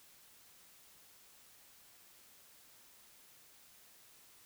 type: silence
effects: white hiss -62 dBFS RMS until 4.45 s